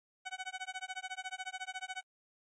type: tone with tremolo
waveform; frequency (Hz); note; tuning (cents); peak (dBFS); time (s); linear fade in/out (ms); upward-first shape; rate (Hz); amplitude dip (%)
15% pulse; 750; F#5; +23; -30; 0.25-2.03; 20; sine; 14; 100
effects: low-pass 8000 Hz 12 dB/octave + MP3 48 kbps